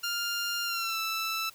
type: tone with pitch glide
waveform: 15% pulse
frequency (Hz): 1401 to 1322.4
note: F6 to E6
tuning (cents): +5 to +5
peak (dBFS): -23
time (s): 0.03-1.5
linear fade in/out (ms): 10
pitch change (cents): -100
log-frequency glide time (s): 0.64-0.99
effects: white hiss -55 dBFS RMS until 1.54 s